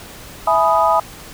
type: chord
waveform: sine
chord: E major seventh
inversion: none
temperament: equal with one note detuned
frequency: 659.3 / 842.2 / 987.8 / 1244.5 Hz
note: E5 / G#5 / B5 / D#6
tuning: 0 / +24 / 0 / 0 cents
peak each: -17 dBFS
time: 0.47-1 s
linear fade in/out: 5 ms
effects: pink hiss -37 dBFS RMS until 1.33 s